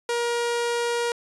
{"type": "tone", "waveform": "sawtooth", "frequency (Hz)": 474.2, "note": "A#4", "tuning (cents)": 30, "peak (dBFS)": -19, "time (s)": [0.09, 1.12], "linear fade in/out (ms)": 2, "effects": ["resampled to 24000 Hz"]}